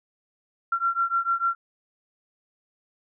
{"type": "beating tone pair", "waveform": "sine", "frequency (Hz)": [1364, 1370.7], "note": ["F6", "F6"], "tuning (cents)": [-41, -33], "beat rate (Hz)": 6.7, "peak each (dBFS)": -25, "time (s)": [0.72, 1.55], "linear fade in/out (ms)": 5, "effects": []}